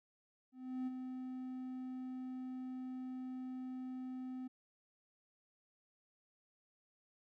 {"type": "tone with ADSR envelope", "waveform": "triangle", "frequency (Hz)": 256.3, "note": "C4", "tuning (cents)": -36, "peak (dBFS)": -34, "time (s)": [0.52, 4.48], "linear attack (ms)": 350, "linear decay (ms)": 24, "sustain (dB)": -6, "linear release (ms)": 11, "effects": []}